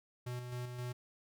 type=tone with tremolo; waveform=square; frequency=123.47 Hz; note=B2; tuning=in tune; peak=-39 dBFS; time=0.26-0.93 s; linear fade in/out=10 ms; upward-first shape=square; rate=3.8 Hz; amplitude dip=40%; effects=none